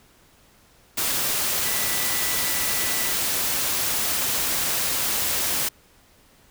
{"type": "tone in noise", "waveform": "sine", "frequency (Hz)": 1975.5, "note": "B6", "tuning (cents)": 0, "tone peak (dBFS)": -34, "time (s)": [1.64, 3.13], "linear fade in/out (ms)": 10, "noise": "white", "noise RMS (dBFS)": -24, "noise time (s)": [0.97, 5.69], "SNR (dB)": -13, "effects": ["pink hiss -56 dBFS RMS until 6.5 s"]}